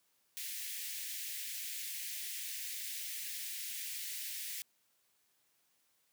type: high-pass noise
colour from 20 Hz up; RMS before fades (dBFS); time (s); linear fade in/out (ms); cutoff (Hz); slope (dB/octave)
white; -42; 0.37-4.62; 0; 1800; 48
effects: white hiss -75 dBFS RMS until 6.12 s + high-pass 100 Hz 12 dB/octave